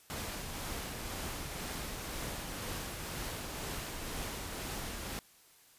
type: noise with tremolo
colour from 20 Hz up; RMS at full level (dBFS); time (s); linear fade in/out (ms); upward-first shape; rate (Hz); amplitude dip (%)
pink; -39; 0.1-5.19; 0; triangle; 2; 30
effects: white hiss -62 dBFS RMS until 5.78 s + resampled to 32000 Hz